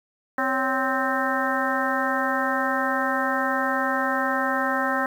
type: harmonic tone with a mistuned harmonic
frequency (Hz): 261.2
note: C4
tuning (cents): -3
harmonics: 1 / 2 / 3 / 4 / 5 / 6 / 7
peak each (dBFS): -29 / -29 / -29 / -29 / -29 / -29 / -29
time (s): 0.38-5.06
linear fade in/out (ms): 2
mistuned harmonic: 2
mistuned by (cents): +100
effects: 8-bit